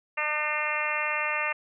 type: harmonic tone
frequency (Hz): 301.5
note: D4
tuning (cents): +46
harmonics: 2 / 3 / 4 / 5 / 6 / 7 / 8 / 9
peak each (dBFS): -36 / -36 / -33 / -38 / -33 / -32 / -34 / -33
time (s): 0.17-1.53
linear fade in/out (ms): 10
effects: none